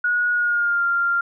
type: tone with pitch glide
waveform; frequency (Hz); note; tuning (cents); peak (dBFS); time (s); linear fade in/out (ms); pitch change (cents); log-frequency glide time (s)
sine; 1453 to 1391.4; F#6 to F6; -32 to -7; -17; 0.04-1.21; 5; -75; 0.32-0.84
effects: none